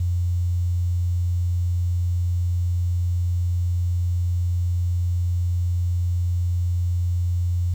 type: tone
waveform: sine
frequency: 88 Hz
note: F2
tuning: 14 cents sharp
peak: -19 dBFS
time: 0-7.74 s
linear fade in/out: 5 ms
effects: 8-bit